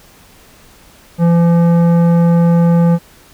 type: tone with tanh clipping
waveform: sine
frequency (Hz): 170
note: F3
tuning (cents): -46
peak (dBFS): -9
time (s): 1.18-2.99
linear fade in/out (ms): 50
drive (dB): 13
effects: pink hiss -44 dBFS RMS until 3.33 s